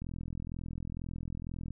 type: click train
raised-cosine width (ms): 5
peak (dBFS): -27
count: 72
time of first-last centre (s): 0.02-1.706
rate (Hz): 42.1
effects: none